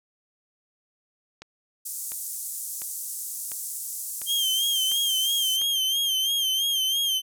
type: click train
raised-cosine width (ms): 0.2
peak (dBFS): -23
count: 7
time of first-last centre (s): 1.42-5.616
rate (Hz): 1.43
type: band-pass noise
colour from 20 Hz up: white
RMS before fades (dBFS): -34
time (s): 1.85-5.57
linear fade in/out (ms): 10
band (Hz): 7100 to 13000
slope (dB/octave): 24
type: tone with vibrato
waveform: 40% pulse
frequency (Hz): 3164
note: G7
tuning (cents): +15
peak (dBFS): -21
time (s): 4.26-7.22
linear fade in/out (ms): 50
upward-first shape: sine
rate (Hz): 3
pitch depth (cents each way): 62
effects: none